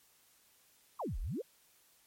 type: exponential two-way sweep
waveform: sine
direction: down then up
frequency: 1242 to 30.87 to 572 Hz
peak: -35 dBFS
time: 0.99-1.42 s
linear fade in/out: 10 ms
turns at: 1.19 s
effects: white hiss -67 dBFS RMS until 2.06 s + MP3 64 kbps